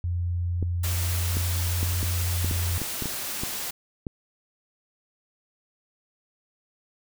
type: tone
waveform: sine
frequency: 87.31 Hz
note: F2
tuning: in tune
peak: -24 dBFS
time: 0.04-2.78 s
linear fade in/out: 0 ms
type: clicks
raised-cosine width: 3 ms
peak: -18 dBFS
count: 11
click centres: 0.627 / 1.369 / 1.83 / 2.03 / 2.446 / 2.512 / 2.817 / 3.023 / 3.057 / 3.435 / 4.068 s
type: noise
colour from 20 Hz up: white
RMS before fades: -32 dBFS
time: 0.83-3.71 s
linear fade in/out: 10 ms
effects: none